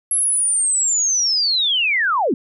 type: linear sweep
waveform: sine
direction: down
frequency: 11175 to 205.7 Hz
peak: -15 dBFS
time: 0.11-2.34 s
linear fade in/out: 2 ms
effects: none